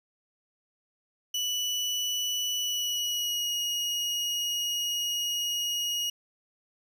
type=tone with pitch glide; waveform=30% pulse; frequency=2960 to 2882 Hz; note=F#7 to F#7; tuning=0 to -46 cents; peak=-25 dBFS; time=1.34-6.1 s; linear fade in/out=5 ms; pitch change=-46 cents; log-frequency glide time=2.59-3.55 s; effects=none